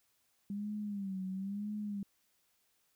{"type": "tone with vibrato", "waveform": "sine", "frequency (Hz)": 198.7, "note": "G3", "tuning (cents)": 24, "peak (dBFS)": -36, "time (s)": [0.5, 2.03], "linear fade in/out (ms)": 2, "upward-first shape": "sine", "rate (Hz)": 1, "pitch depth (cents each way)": 100, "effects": ["white hiss -75 dBFS RMS until 2.95 s"]}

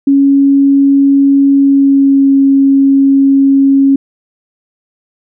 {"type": "tone with pitch glide", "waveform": "sine", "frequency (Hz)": [277.2, 273.9], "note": ["C#4", "C#4"], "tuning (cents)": [0, -21], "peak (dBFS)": -4, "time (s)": [0.07, 3.96], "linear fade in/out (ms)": 5, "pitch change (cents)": -21, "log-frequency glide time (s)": [1.56, 2.35], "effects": []}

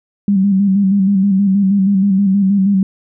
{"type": "tone with vibrato", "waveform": "sine", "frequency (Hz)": 196, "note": "G3", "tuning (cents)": 0, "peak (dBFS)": -9, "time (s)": [0.28, 2.83], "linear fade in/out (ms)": 2, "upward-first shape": "square", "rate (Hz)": 6.3, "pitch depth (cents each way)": 49, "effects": []}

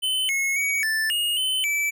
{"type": "tone with pitch steps", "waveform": "square", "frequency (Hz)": [3043, 2178, 2253, 1762, 2861, 3045, 2313], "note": ["F#7", "C#7", "C#7", "A6", "F7", "F#7", "D7"], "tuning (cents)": [48, -31, 28, 2, 41, 49, -27], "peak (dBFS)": -22, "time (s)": [0.02, 1.91], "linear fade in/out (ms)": 20, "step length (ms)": 270, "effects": []}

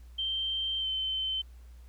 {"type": "tone with pitch glide", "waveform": "sine", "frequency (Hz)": [3136, 3080], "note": ["G7", "G7"], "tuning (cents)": [0, -31], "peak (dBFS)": -29, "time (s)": [0.18, 1.42], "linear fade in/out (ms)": 10, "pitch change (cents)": -31, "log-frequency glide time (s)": [0.79, 0.87], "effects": ["added 60 Hz sine -47 dBFS peak until 1.88 s", "pink hiss -66 dBFS RMS until 1.88 s"]}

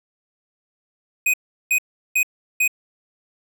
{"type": "tone bursts", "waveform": "square", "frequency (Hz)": 2500, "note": "D#7", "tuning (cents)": 8, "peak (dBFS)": -16, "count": 4, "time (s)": [1.26, 2.678], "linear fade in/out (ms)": 5, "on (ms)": 77, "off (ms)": 370, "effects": []}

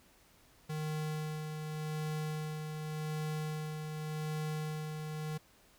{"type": "tone with tremolo", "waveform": "square", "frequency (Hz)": 154.2, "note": "D#3", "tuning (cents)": -15, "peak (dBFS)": -35, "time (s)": [0.69, 5.38], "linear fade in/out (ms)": 10, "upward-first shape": "sine", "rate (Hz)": 0.87, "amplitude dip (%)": 40, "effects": ["pink hiss -64 dBFS RMS until 5.78 s"]}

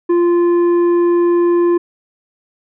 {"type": "tone with tanh clipping", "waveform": "sine", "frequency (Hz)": 346.8, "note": "F4", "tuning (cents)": -12, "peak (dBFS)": -11, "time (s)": [0.09, 1.78], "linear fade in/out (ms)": 10, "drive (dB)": 7, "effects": []}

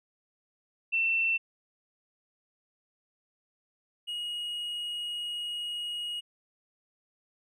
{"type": "tone pair in turn", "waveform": ["sine", "triangle"], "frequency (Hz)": [2687, 2887], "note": ["E7", "F#7"], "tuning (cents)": [33, -43], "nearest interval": "minor second", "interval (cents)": 124, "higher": "second", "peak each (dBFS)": [-24, -31], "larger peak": "first", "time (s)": [[0.92, 1.38], [4.07, 6.21]], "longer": "second", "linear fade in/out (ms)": 20, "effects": []}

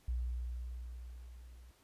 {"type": "tone with level ramp", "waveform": "sine", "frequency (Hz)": 60.7, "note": "B1", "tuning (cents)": -29, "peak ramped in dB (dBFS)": [-32, -53], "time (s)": [0.08, 1.71], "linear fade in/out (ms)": 5, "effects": ["pink hiss -68 dBFS RMS until 1.83 s", "resampled to 32000 Hz"]}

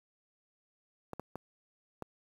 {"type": "clicks", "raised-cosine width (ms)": 1, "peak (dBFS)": -25, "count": 4, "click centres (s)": [1.133, 1.196, 1.356, 2.023], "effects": ["high-pass 80 Hz 12 dB/octave", "9-bit"]}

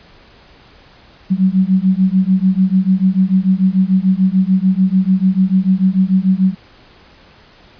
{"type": "beating tone pair", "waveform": "sine", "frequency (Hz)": [185, 191.8], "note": ["F#3", "G3"], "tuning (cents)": [0, -37], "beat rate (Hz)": 6.8, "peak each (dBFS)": -13, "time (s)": [1.3, 6.55], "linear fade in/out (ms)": 20, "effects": ["pink hiss -45 dBFS RMS until 7.79 s", "resampled to 11025 Hz"]}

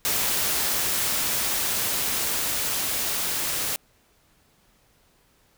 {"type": "noise with level ramp", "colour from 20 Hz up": "white", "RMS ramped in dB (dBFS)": [-24, -27], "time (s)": [0.05, 3.76], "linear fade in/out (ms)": 0, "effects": ["pink hiss -62 dBFS RMS until 5.57 s"]}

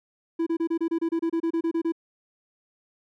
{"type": "tone bursts", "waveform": "triangle", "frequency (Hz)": 331.1, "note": "E4", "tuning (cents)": 8, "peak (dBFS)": -20, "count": 15, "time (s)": [0.39, 1.922], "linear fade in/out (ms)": 10, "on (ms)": 76, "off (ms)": 28, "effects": []}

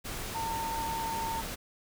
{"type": "tone in noise", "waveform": "sine", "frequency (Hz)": 906, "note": "A#5", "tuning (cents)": -50, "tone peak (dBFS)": -32, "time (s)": [0.34, 1.42], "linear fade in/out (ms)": 20, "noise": "pink", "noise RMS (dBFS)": -38, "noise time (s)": [0.04, 1.56], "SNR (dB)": 3, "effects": []}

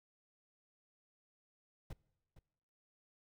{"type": "noise with echo", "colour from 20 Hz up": "brown", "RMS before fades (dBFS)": -42, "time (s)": [1.9, 1.93], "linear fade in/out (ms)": 5, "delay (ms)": 460, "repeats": 1, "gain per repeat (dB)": -14, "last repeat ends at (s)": 2.39, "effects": ["noise-tail reverb RT60 1.0 s tail -23 dB re dry"]}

